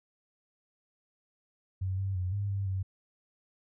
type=tone with pitch steps; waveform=sine; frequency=94.2 / 96.9 / 91.2 / 100.9 / 98.7 / 95.1 Hz; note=F#2 / G2 / F#2 / G#2 / G2 / F#2; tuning=+32 / -20 / -24 / -49 / +12 / +48 cents; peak=-29 dBFS; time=1.81-2.83 s; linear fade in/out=10 ms; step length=170 ms; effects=none